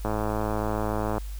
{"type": "click train", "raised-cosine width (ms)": 1, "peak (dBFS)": -14, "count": 122, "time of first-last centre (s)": [0.05, 1.181], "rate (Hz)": 107, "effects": ["added 50 Hz sine -32 dBFS peak until 1.39 s", "white hiss -50 dBFS RMS until 1.39 s"]}